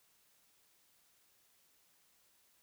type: silence
effects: white hiss -71 dBFS RMS until 2.62 s